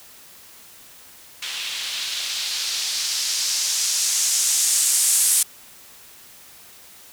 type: noise with low-pass filter sweep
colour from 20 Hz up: violet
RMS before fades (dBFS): -22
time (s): 1.42-5.43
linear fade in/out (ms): 5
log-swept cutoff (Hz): 3100 to 9200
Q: 1.7
effects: white hiss -46 dBFS RMS until 7.12 s